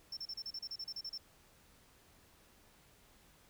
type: tone bursts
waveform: triangle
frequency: 5380 Hz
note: E8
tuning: 34 cents sharp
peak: -39 dBFS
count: 13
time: 0.12-1.178 s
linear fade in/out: 5 ms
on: 50 ms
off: 34 ms
effects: pink hiss -65 dBFS RMS until 3.49 s